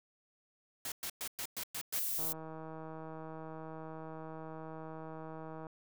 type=noise bursts; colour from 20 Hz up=white; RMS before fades=-40 dBFS; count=7; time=0.85-1.993 s; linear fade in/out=2 ms; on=69 ms; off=110 ms
type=noise; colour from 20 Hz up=violet; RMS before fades=-36 dBFS; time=1.93-2.33 s; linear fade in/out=10 ms
type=click train; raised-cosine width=1 ms; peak=-33 dBFS; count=554; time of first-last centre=2.19-5.668 s; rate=159 Hz
effects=none